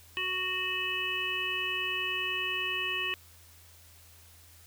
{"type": "harmonic tone", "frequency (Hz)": 370, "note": "F#4", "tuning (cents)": 0, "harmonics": [1, 3, 5, 7, 8], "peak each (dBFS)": [-42, -40, -37, -33, -34], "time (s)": [0.17, 3.14], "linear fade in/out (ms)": 0, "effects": ["added 84 Hz sine -57 dBFS peak until 4.66 s", "white hiss -57 dBFS RMS until 4.66 s"]}